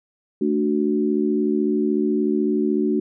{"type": "chord", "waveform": "sine", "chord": "D major", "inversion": "second", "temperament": "equal", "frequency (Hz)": [220, 293.7, 370], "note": ["A3", "D4", "F#4"], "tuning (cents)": [0, 0, 0], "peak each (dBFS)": -22, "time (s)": [0.41, 3], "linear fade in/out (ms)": 5, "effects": []}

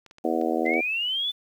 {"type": "clicks", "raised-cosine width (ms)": 0.2, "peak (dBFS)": -30, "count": 6, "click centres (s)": [0.063, 0.111, 0.184, 0.414, 0.662, 0.738]}
{"type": "harmonic tone", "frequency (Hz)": 81.5, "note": "E2", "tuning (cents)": -19, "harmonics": [3, 4, 5, 6, 7, 8, 9], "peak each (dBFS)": [-30, -27, -31, -30, -32, -32, -30], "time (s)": [0.24, 0.81], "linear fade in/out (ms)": 10}
{"type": "linear sweep", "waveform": "sine", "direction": "up", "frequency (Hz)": [2007, 3528], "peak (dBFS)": -24, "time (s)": [0.65, 1.32], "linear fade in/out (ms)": 20}
{"effects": ["9-bit"]}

